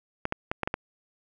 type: clicks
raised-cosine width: 0.5 ms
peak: -12 dBFS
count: 6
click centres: 0.254 / 0.324 / 0.515 / 0.633 / 0.675 / 0.741 s
effects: none